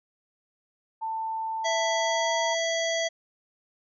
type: tone with pitch glide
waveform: sine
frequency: 890 to 926.7 Hz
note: A5 to A#5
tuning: +20 to -10 cents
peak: -28 dBFS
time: 1.01-2.55 s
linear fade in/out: 20 ms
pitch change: +70 cents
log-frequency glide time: 1.94-2.32 s
type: harmonic tone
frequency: 661 Hz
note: E5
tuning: 5 cents sharp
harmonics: 1 / 3 / 5 / 7 / 9 / 10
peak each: -27 / -31 / -33 / -38 / -36 / -40 dBFS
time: 1.64-3.09 s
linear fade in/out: 20 ms
effects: none